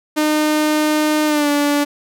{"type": "tone with pitch glide", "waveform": "sawtooth", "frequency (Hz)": [304.9, 289.8], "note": ["D#4", "D4"], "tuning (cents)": [-35, -23], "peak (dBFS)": -10, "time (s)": [0.16, 1.85], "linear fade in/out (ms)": 20, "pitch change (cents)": -88, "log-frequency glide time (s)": [1.26, 1.49], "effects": []}